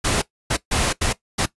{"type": "noise bursts at uneven times", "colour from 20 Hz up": "pink", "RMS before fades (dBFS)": -20, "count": 5, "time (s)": [[0.04, 0.22], [0.5, 0.57], [0.71, 0.93], [1.01, 1.13], [1.38, 1.46]], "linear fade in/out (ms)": 10, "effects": ["noise-tail reverb RT60 0.1 s tail -17 dB re dry", "resampled to 24000 Hz"]}